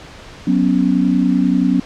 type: chord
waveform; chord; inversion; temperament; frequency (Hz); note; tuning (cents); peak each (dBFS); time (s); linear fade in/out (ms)
sine; F# suspended fourth; none; equal; 185 / 246.9 / 277.2; F#3 / B3 / C#4; 0 / 0 / 0; -16; 0.47-1.8; 5
effects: pink hiss -37 dBFS RMS until 1.85 s + low-pass 5000 Hz 12 dB/octave